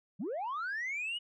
sine linear sweep, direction up, 150 to 2960 Hz, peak -32 dBFS, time 0.19-1.19 s, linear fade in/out 20 ms, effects tanh soft clip ceiling -32 dBFS

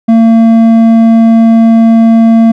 sine tone with hard clipping, 227 Hz, A#3, 46 cents flat, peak -3 dBFS, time 0.08-2.52 s, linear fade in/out 10 ms, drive 6 dB, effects none

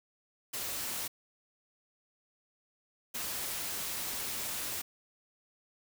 white noise bursts at uneven times, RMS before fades -37 dBFS, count 2, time 0.53-1.08 / 3.14-4.82 s, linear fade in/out 10 ms, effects none

